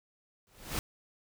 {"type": "noise with exponential growth", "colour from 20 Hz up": "pink", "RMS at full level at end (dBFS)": -30, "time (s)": [0.47, 0.79], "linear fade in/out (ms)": 0, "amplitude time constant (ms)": 69, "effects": []}